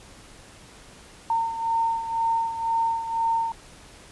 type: beating tone pair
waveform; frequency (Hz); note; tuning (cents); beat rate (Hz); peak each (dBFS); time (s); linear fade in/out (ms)
sine; 912 / 914; A#5 / A#5; -38 / -34; 2; -23 / -29; 1.3-3.52; 2
effects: pink hiss -48 dBFS RMS until 4.11 s + resampled to 24000 Hz